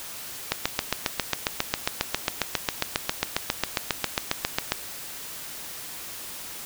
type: click train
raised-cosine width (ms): 0.2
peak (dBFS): -4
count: 32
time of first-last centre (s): 0.52-4.721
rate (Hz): 7.38
effects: white hiss -38 dBFS RMS until 6.65 s